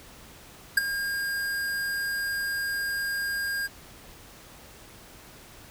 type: tone with ADSR envelope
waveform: square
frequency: 1614 Hz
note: G#6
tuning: 50 cents flat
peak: -15 dBFS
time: 0.77-3.68 s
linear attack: 6 ms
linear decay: 17 ms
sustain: -13 dB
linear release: 24 ms
effects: pink hiss -49 dBFS RMS until 5.7 s